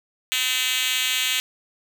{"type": "tone with high-pass filter", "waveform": "5% pulse", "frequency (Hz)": 255.6, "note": "C4", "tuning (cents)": -40, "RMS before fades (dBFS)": -23, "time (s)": [0.32, 1.4], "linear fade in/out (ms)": 0, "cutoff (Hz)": 3100, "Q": 1.5, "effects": []}